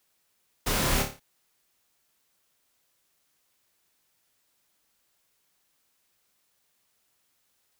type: noise with echo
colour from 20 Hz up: pink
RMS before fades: -27 dBFS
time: 0.66-1.03 s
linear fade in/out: 10 ms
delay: 28 ms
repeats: 6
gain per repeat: -5 dB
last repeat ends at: 1.198 s
effects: white hiss -72 dBFS RMS until 7.79 s